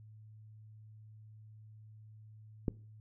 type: click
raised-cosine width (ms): 3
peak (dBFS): -18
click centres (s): 2.682
effects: noise-tail reverb RT60 0.4 s tail -21 dB re dry + added 108 Hz sine -52 dBFS peak until 3 s